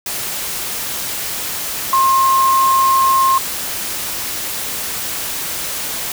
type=tone in noise; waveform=sine; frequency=1065 Hz; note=C6; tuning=30 cents sharp; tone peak=-10 dBFS; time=1.93-3.38 s; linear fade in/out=2 ms; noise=white; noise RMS=-23 dBFS; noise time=0.06-6.12 s; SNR=+10 dB; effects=none